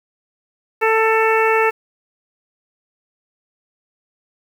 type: harmonic tone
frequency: 444 Hz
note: A4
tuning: 16 cents sharp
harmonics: 1 / 2 / 3 / 4 / 5 / 6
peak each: -16 / -19 / -21 / -22 / -23 / -24 dBFS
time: 0.81-1.71 s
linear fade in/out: 20 ms
effects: 7-bit